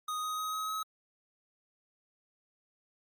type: tone with pitch steps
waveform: square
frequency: 1244.5 / 1253.2 / 1261.9 / 1270.6 / 1279.5 Hz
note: D#6 / D#6 / D#6 / D#6 / D#6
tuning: 0 / +12 / +24 / +36 / +48 cents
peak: -34 dBFS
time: 0.08-0.83 s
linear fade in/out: 5 ms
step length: 150 ms
effects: Opus 48 kbps